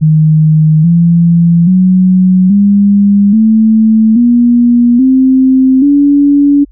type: tone with pitch steps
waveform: sine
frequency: 155.56 / 169.64 / 184.99 / 201.7 / 220 / 239.9 / 261.6 / 285.3 Hz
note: D#3 / E3 / F#3 / G3 / A3 / A#3 / C4 / C#4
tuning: 0 / +50 / 0 / +50 / 0 / +50 / 0 / +50 cents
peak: -3 dBFS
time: 0.01-6.65 s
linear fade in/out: 20 ms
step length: 830 ms
effects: added 48 Hz sine -36 dBFS peak until 6.71 s